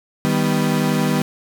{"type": "chord", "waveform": "35% pulse", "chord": "Eb augmented", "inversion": "none", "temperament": "equal", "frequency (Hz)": [155.56, 196, 246.9], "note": ["Eb3", "G3", "B3"], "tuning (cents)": [0, 0, 0], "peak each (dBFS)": -19, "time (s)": [0.25, 1.22], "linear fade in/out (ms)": 0, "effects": []}